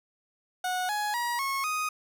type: tone with pitch steps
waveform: 30% pulse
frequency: 733 / 837.1 / 956.1 / 1091.9 / 1247.1 Hz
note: F#5 / G#5 / A#5 / C#6 / D#6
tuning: -16 / +13 / +44 / -26 / +4 cents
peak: -25 dBFS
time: 0.64-1.89 s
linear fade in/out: 5 ms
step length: 250 ms
effects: none